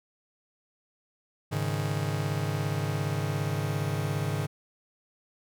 45% pulse chord, Ab suspended fourth, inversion none, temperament just, 103.83 / 138.43 / 155.74 Hz, Ab2 / Db3 / Eb3, 0 / -2 / +2 cents, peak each -32 dBFS, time 1.51-4.47 s, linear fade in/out 20 ms, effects none

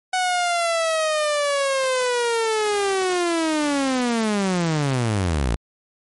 sawtooth linear sweep, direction down, 745 to 51.1 Hz, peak -15 dBFS, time 0.13-5.56 s, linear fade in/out 5 ms, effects MP3 48 kbps

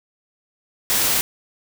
white noise, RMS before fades -19 dBFS, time 0.9-1.21 s, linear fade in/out 0 ms, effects none

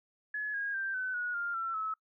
sine tone with pitch steps, 1700 / 1635.5 / 1573.4 / 1513.7 / 1456.2 / 1400.9 / 1347.7 / 1296.6 Hz, G#6 / G#6 / G6 / F#6 / F#6 / F6 / E6 / E6, +40 / -27 / +6 / +39 / -28 / +5 / +38 / -29 cents, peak -32 dBFS, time 0.34-1.94 s, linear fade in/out 5 ms, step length 200 ms, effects noise-tail reverb RT60 0.1 s tail -23 dB re dry

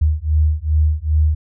sine beating tone pair, 75.7 / 78.2 Hz, D#2 / D#2, -47 / +9 cents, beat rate 2.5 Hz, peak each -16 dBFS, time 0.01-1.35 s, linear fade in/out 10 ms, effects none

